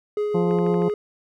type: tone with tremolo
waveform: triangle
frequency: 418 Hz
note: G#4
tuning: 11 cents sharp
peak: -18 dBFS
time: 0.17-0.94 s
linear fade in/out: 2 ms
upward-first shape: triangle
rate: 6.1 Hz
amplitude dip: 30%
type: harmonic tone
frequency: 174.6 Hz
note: F3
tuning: in tune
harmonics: 1 / 2 / 3 / 4 / 5 / 6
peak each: -21 / -27 / -31 / -33 / -35 / -37 dBFS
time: 0.34-0.89 s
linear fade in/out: 10 ms
type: click train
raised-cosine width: 0.5 ms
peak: -24 dBFS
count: 6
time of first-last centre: 0.51-0.898 s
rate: 12.9 Hz
effects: none